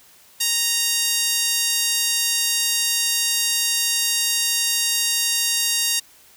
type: tone with high-pass filter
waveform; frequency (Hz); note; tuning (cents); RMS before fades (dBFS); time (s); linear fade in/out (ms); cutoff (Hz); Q
5% pulse; 932.3; A#5; 0; -21; 0.4-6; 10; 2700; 0.85
effects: white hiss -51 dBFS RMS until 6.36 s